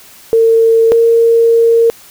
sine tone pair in turn, 453.8 / 460.9 Hz, A#4 / A#4, -47 / -20 cents, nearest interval unison, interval 27 cents, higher second, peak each -5 dBFS, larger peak neither, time 0.33-0.92 / 0.92-1.9 s, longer second, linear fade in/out 0 ms, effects white hiss -39 dBFS RMS until 2.1 s

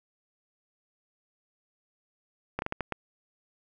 slowing click train, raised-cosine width 0.5 ms, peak -15 dBFS, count 6, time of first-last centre 2.59-2.923 s, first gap 31 ms, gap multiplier 1.39, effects none

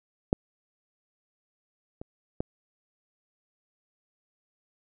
clicks, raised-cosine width 2 ms, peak -8 / -25 / -15 dBFS, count 3, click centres 0.329 / 2.015 / 2.405 s, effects none

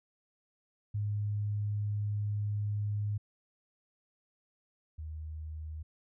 sine tone pair in turn, 103.83 / 78.05 Hz, G#2 / D#2, 0 / +6 cents, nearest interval perfect fourth, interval 494 cents, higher first, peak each -30 / -38 dBFS, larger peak first, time 0.94-3.18 / 4.98-5.83 s, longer first, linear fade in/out 10 ms, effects none

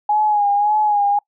sine tone with vibrato, 830.6 Hz, G#5, in tune, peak -13 dBFS, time 0.09-1.19 s, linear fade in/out 5 ms, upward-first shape sine, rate 1.8 Hz, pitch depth 47 cents each way, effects noise-tail reverb RT60 0.1 s tail -25 dB re dry

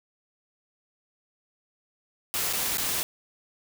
white noise with dropouts, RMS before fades -28 dBFS, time 2.34-3.03 s, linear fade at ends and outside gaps 0 ms, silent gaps 2.528-2.534 / 2.772-2.782 s, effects none

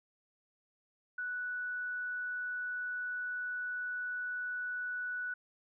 sine tone, 1479 Hz, F#6, 1 cent flat, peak -35 dBFS, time 1.18-5.34 s, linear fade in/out 5 ms, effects none

